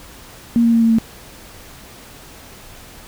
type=tone with pitch steps; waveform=sine; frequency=233.9 / 231.7 / 229.6 / 227.5 / 225.4 Hz; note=A#3 / A#3 / A#3 / A#3 / A3; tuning=+6 / -10 / -26 / -42 / +42 cents; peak=-10 dBFS; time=0.56-0.985 s; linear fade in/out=0 ms; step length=85 ms; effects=pink hiss -40 dBFS RMS until 3.07 s